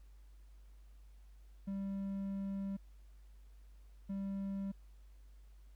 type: tone bursts at uneven times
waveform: triangle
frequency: 196 Hz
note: G3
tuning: in tune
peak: -35 dBFS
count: 2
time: 1.67-2.77 / 4.09-4.72 s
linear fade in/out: 10 ms
effects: added 50 Hz sine -55 dBFS peak until 5.75 s + pink hiss -75 dBFS RMS until 5.75 s